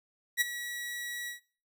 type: tone with ADSR envelope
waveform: sawtooth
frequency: 1928 Hz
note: B6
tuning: 42 cents flat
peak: -19 dBFS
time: 0.37-1.4 s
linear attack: 40 ms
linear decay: 18 ms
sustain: -14 dB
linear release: 120 ms
effects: noise-tail reverb RT60 0.4 s tail -17 dB re dry